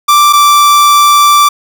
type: tone pair in turn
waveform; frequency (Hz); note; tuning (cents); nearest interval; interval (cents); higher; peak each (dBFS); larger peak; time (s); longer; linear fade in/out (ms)
45% pulse; 1174.7 / 1169.6; D6 / D6; 0 / -7; unison; 7; first; -3; neither; 0.08-0.33 / 0.33-1.49; second; 10
effects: none